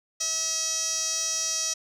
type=tone with band-pass filter; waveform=sawtooth; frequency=643 Hz; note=E5; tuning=43 cents flat; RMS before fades=-28 dBFS; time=0.2-1.74 s; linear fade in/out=10 ms; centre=5900 Hz; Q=6.2; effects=none